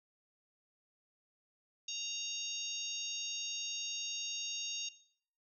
harmonic tone, 930 Hz, A#5, 4 cents flat, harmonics 3 / 4 / 5 / 6 / 7, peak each -44 / -42 / -48 / -47 / -43 dBFS, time 1.88-4.89 s, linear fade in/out 5 ms, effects noise-tail reverb RT60 0.6 s tail -17 dB re dry

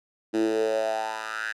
10% pulse tone with high-pass filter sweep, 110 Hz, A2, in tune, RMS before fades -27 dBFS, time 0.33-1.53 s, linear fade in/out 20 ms, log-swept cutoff 290 to 1700 Hz, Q 5.8, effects low-pass 8000 Hz 12 dB/octave

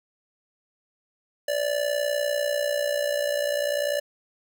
square tone with amplitude modulation, 582 Hz, D5, 16 cents flat, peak -21 dBFS, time 1.48-4 s, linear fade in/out 5 ms, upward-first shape sine, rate 60.3 Hz, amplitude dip 70%, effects none

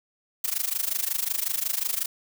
blue noise with amplitude modulation, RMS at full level -24 dBFS, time 0.44-2.06 s, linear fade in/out 5 ms, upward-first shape sine, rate 25.5 Hz, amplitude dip 90%, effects none

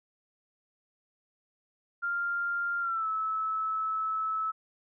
sine tone with pitch glide, 1396 to 1302.5 Hz, F6 to E6, -1 to -21 cents, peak -28 dBFS, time 2.02-4.52 s, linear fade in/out 20 ms, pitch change -120 cents, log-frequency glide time 2.8-3.07 s, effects none

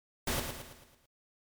pink noise with echo, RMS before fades -32 dBFS, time 0.27-0.4 s, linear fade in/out 5 ms, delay 110 ms, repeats 6, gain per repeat -6 dB, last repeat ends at 1.06 s, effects MP3 96 kbps

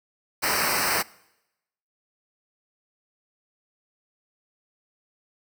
pink noise with comb filter, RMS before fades -24 dBFS, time 0.42-1.03 s, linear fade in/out 20 ms, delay 0.29 ms, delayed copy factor -1, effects noise-tail reverb RT60 0.9 s tail -23 dB re dry

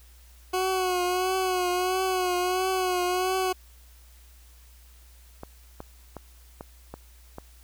20% pulse tone with vibrato, 367.4 Hz, F#4, 12 cents flat, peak -19 dBFS, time 0.53-3.53 s, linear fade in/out 10 ms, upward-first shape triangle, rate 1.5 Hz, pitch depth 53 cents each way
clicks, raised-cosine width 1 ms, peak -23 dBFS, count 6, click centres 5.434 / 5.804 / 6.167 / 6.609 / 6.94 / 7.384 s
effects added 60 Hz sine -50 dBFS peak until 7.63 s + white hiss -58 dBFS RMS until 7.63 s

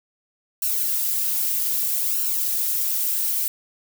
violet noise with flanger, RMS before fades -23 dBFS, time 0.62-3.48 s, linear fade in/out 2 ms, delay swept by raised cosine 0.7 to 4.7 ms, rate 0.63 Hz, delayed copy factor +0.85, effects none

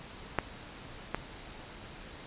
clicks, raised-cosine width 0.5 ms, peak -11 / -15 dBFS, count 2, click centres 0.387 / 1.146 s, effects pink hiss -47 dBFS RMS until 2.26 s + resampled to 8000 Hz

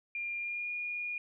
sine tone with pitch glide, 2400 to 2434 Hz, D7 to D#7, +37 to -39 cents, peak -34 dBFS, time 0.15-1.18 s, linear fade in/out 2 ms, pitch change +24 cents, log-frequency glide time 0.4-0.7 s, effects none

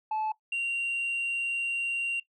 sine tone pair in turn, 867 / 2762 Hz, A5 / F7, -26 / -20 cents, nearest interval octave + minor sixth, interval 2006 cents, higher second, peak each -25 dBFS, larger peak neither, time 0.11-0.32 / 0.52-2.2 s, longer second, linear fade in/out 5 ms, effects noise-tail reverb RT60 0.1 s tail -19 dB re dry + tanh soft clip ceiling -26 dBFS

